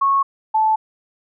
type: tone pair in turn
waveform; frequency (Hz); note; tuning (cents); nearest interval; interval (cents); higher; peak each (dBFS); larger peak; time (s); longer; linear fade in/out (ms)
sine; 1100 / 873.1; C#6 / A5; -14 / -14; major third; 400; first; -13; neither; 0.01-0.23 / 0.54-0.76; neither; 10
effects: none